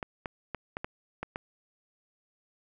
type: clicks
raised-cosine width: 0.5 ms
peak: -19 dBFS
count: 7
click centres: 0.028 / 0.258 / 0.547 / 0.769 / 0.845 / 1.23 / 1.359 s
effects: none